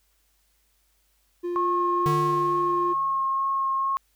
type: tone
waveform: triangle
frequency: 350.6 Hz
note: F4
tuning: 7 cents sharp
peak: -24 dBFS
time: 1.43-2.94 s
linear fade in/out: 20 ms
type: tone with vibrato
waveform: sine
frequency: 1081 Hz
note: C#6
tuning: 44 cents flat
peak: -22 dBFS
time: 1.56-3.97 s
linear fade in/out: 0 ms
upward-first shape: sine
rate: 2.2 Hz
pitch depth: 9 cents each way
type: tone with exponential decay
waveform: square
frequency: 149.8 Hz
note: D3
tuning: 35 cents sharp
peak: -23 dBFS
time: 2.06-3.26 s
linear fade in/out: 0 ms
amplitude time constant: 260 ms
effects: added 50 Hz sine -68 dBFS peak until 4.15 s + white hiss -68 dBFS RMS until 4.15 s